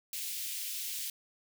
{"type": "high-pass noise", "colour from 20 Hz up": "white", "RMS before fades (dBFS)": -38, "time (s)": [0.13, 1.1], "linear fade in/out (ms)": 2, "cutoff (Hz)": 2400, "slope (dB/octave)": 24, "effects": []}